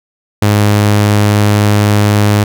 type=tone; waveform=sawtooth; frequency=103.83 Hz; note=G#2; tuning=in tune; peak=-3 dBFS; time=0.42-2.44 s; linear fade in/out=5 ms; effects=none